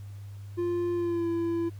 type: tone with pitch glide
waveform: triangle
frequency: 348.6 to 336.7 Hz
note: F4 to E4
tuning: -3 to +37 cents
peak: -24 dBFS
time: 0.57-1.7 s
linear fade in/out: 20 ms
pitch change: -60 cents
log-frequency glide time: 0.94-1.28 s
effects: added 100 Hz sine -39 dBFS peak until 1.79 s + pink hiss -60 dBFS RMS until 1.79 s